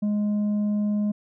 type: tone with tanh clipping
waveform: sine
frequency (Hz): 208.1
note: G#3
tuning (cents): +4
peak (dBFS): -22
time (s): 0.02-1.12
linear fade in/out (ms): 10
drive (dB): 4
effects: none